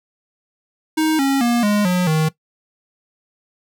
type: tone with pitch steps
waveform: square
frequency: 314 / 273.4 / 238 / 207.2 / 180.35 / 157 Hz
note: D#4 / C#4 / A#3 / G#3 / F#3 / D#3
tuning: +16 / -24 / +36 / -4 / -44 / +16 cents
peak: -15 dBFS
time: 0.97-2.29 s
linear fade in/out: 10 ms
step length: 220 ms
effects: noise-tail reverb RT60 0.1 s tail -18 dB re dry